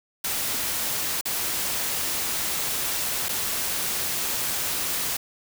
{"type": "noise with dropouts", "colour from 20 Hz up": "white", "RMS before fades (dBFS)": -27, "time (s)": [0.24, 5.17], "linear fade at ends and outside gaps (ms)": 5, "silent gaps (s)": [[1.212, 1.254], [3.286, 3.29]], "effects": []}